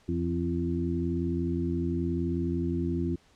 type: harmonic tone with a mistuned harmonic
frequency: 85.2 Hz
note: F2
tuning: 42 cents flat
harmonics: 1 / 2 / 3 / 4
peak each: -32 / -32 / -32 / -32 dBFS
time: 0.08-3.16 s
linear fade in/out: 10 ms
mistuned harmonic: 3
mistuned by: +41 cents
effects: pink hiss -62 dBFS RMS until 3.35 s + low-pass 7000 Hz 12 dB/octave